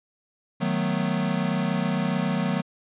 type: chord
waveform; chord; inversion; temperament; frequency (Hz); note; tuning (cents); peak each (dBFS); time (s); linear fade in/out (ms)
square; B dominant seventh; first; equal; 155.56 / 185 / 220 / 246.9; D#3 / F#3 / A3 / B3; 0 / 0 / 0 / 0; -30 / -27 / -30 / -31; 0.6-2.62; 20
effects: resampled to 8000 Hz